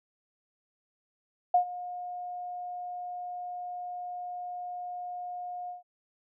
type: tone with ADSR envelope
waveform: sine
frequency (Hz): 716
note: F5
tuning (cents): +43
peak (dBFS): -17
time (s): 1.54-5.83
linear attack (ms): 5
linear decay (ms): 97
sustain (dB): -18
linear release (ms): 140
effects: none